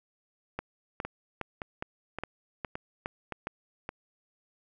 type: two click trains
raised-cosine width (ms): 0.5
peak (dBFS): -18 / -20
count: 8 / 6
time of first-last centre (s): 0.59-3.471 / 1.05-3.891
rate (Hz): 2.43 / 1.76
effects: none